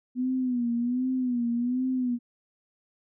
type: tone with vibrato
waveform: sine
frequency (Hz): 246.9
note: B3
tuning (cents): 0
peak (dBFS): -24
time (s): 0.15-2.19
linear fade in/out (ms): 50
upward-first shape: sine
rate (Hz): 1.3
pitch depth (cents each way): 84
effects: none